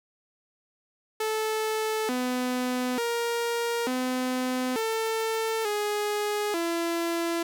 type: tone with pitch steps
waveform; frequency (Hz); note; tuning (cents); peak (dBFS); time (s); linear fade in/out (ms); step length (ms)
sawtooth; 436.3 / 250.9 / 469.2 / 254.4 / 446.4 / 416.5 / 337.3; A4 / B3 / A#4 / C4 / A4 / G#4 / E4; -15 / +28 / +11 / -48 / +25 / +5 / +40; -22; 1.2-7.43; 5; 890
effects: none